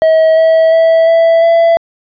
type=tone with pitch steps; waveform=triangle; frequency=640 / 647.1 / 654.2 / 661.4 / 668.7 Hz; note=D#5 / E5 / E5 / E5 / E5; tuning=+49 / -32 / -13 / +6 / +25 cents; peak=-3 dBFS; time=0.02-1.77 s; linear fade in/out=0 ms; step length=350 ms; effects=resampled to 11025 Hz